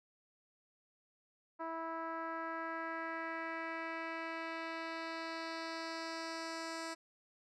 10% pulse tone with low-pass filter sweep, 327.3 Hz, E4, 12 cents flat, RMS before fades -42 dBFS, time 1.59-6.95 s, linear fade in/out 20 ms, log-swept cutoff 1100 to 7100 Hz, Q 1.8, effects none

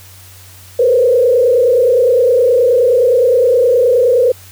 sine tone with frequency modulation, 493.9 Hz, B4, in tune, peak -7 dBFS, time 0.79-4.32 s, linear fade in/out 5 ms, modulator 29.6 Hz, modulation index 1.2, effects added 93 Hz sine -39 dBFS peak until 4.51 s + white hiss -40 dBFS RMS until 4.51 s

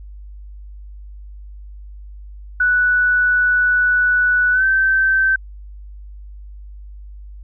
sine tone with pitch glide, 1480 to 1549.1 Hz, F#6 to G6, 0 to -21 cents, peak -12 dBFS, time 2.6-5.36 s, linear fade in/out 5 ms, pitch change +79 cents, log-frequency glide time 4.52-4.64 s, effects added 50 Hz sine -33 dBFS peak until 7.43 s

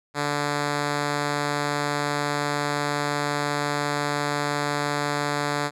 5% pulse tone, 145.7 Hz, D3, 13 cents flat, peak -12 dBFS, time 0.14-5.71 s, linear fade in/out 50 ms, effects low-pass 9000 Hz 12 dB/octave

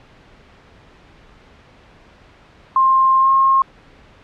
sine tone with pitch glide, 1058 to 1072.8 Hz, C6 to C6, +19 to +43 cents, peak -10 dBFS, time 2.76-3.62 s, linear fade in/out 2 ms, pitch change +24 cents, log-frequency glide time 3.19-3.29 s, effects pink hiss -47 dBFS RMS until 4.23 s + low-pass 3000 Hz 12 dB/octave

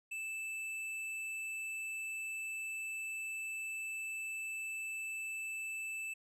sine tone with tanh clipping, 2637 Hz, E7, in tune, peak -40 dBFS, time 0.11-6.14 s, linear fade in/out 10 ms, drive 16 dB, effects low-pass 12000 Hz 12 dB/octave

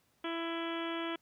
harmonic tone, 332.7 Hz, E4, 16 cents sharp, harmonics 1 / 2 / 3 / 4 / 5 / 6 / 7 / 8 / 9 / 10, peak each -37 / -43 / -44 / -44 / -47 / -49 / -48 / -52 / -48 / -47 dBFS, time 0.24-1.16 s, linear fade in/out 5 ms, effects pink hiss -72 dBFS RMS until 1.21 s + high-pass 80 Hz 12 dB/octave

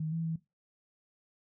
sine tone with pitch steps, 156.9 / 164.4 / 162.5 Hz, D#3 / E3 / E3, +15 / -4 / -24 cents, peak -31 dBFS, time 0-0.36 s, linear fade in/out 5 ms, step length 120 ms, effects noise-tail reverb RT60 0.2 s tail -17 dB re dry

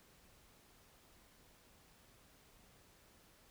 silence, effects pink hiss -66 dBFS RMS until 3.5 s

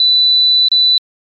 sine tone with dropouts, 3982 Hz, B7, 14 cents sharp, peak -7 dBFS, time 0-0.98 s, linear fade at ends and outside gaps 2 ms, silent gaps 0.685-0.716 s, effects MP3 64 kbps

